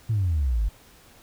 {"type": "exponential sweep", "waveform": "sine", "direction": "down", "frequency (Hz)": [116.54, 47.57], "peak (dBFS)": -19, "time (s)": [0.09, 0.69], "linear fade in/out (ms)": 10, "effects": ["tanh soft clip ceiling -17 dBFS", "pink hiss -53 dBFS RMS until 1.22 s"]}